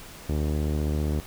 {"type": "tone with low-pass filter", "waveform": "sawtooth", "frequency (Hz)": 75.2, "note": "D2", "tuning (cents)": 42, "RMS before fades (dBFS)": -26, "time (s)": [0.29, 1.2], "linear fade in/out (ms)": 0, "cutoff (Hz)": 430, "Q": 1.2, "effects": ["pink hiss -44 dBFS RMS until 1.26 s"]}